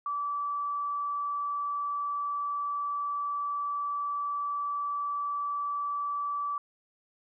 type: tone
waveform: sine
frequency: 1156 Hz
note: D6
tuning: 28 cents flat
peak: -29 dBFS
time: 0.06-6.58 s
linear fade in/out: 2 ms
effects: none